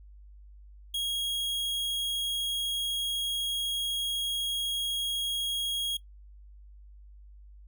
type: tone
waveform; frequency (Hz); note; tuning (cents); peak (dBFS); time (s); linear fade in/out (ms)
45% pulse; 3288; G#7; -18; -28; 0.94-5.97; 5
effects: noise-tail reverb RT60 0.1 s tail -18 dB re dry + added 50 Hz sine -48 dBFS peak until 7.67 s